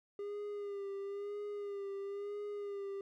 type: tone with vibrato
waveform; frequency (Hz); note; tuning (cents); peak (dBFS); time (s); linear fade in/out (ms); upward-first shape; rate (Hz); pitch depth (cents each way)
triangle; 404; G#4; -48; -37; 0.19-3.01; 2; sine; 1; 39
effects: none